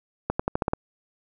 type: accelerating click train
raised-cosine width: 1 ms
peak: -9 dBFS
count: 7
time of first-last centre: 0.3-0.734 s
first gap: 95 ms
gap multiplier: 0.89
effects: none